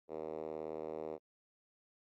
5% pulse tone with band-pass filter, 78.4 Hz, D#2, 14 cents sharp, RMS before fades -43 dBFS, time 0.08-1.19 s, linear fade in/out 50 ms, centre 460 Hz, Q 2.5, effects Opus 48 kbps

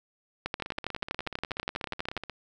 two click trains, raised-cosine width 0.3 ms, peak -21 / -14 dBFS, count 29 / 22, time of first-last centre 0.6-2.297 / 0.46-2.167 s, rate 16.5 / 12.3 Hz, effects none

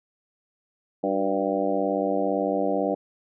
harmonic tone with a mistuned harmonic, 97.9 Hz, G2, 2 cents flat, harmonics 2 / 3 / 4 / 5 / 6 / 7 / 8, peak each -32 / -28 / -32 / -28 / -28 / -30 / -33 dBFS, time 1.03-2.95 s, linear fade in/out 10 ms, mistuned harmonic 4, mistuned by -63 cents, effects none

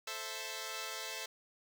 5% pulse chord, A minor, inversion none, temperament equal, 440 / 523.3 / 659.3 Hz, A4 / C5 / E5, 0 / 0 / 0 cents, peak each -33 dBFS, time 0.07-1.26 s, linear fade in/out 5 ms, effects none

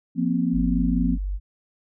sine chord, F suspended fourth, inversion none, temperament equal with one note detuned, 174.61 / 237.3 / 261.6 Hz, F3 / Bb3 / C4, 0 / +31 / 0 cents, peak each -24 dBFS, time 0.15-1.18 s, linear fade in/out 50 ms
sine tone, 48.23 Hz, G1, 27 cents flat, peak -24 dBFS, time 0.52-1.4 s, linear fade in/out 50 ms
effects none

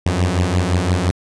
sawtooth beating tone pair, 86.8 / 92.6 Hz, F2 / F#2, -10 / +2 cents, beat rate 5.8 Hz, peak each -14 dBFS, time 0.06-1.11 s, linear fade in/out 0 ms, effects resampled to 22050 Hz

